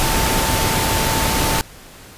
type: tone in noise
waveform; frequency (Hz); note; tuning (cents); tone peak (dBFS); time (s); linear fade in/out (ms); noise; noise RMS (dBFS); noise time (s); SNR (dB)
sine; 890; A5; +20; -24; 0-1.61; 0; pink; -18; 0-1.61; -9
effects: pink hiss -41 dBFS RMS until 2.17 s + resampled to 32000 Hz